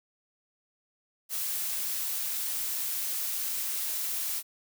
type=noise; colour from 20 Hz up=blue; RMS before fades=-32 dBFS; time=1.29-4.43 s; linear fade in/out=50 ms; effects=none